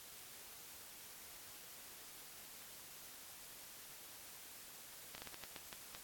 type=slowing click train; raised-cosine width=0.2 ms; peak=-30 dBFS; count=9; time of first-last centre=5.15-5.949 s; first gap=30 ms; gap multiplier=1.33; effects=white hiss -55 dBFS RMS until 6.03 s + AAC 64 kbps